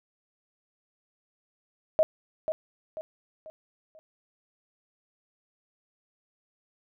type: tone with echo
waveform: sine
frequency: 629 Hz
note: D#5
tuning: 19 cents sharp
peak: -17 dBFS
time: 1.99-2.03 s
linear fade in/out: 0 ms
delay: 490 ms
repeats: 4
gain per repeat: -8 dB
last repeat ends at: 3.99 s
effects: none